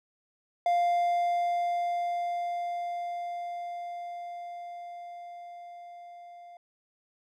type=tone with level ramp; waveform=triangle; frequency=698.5 Hz; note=F5; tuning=in tune; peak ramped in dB=-20 to -44 dBFS; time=0.66-6.57 s; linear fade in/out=2 ms; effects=none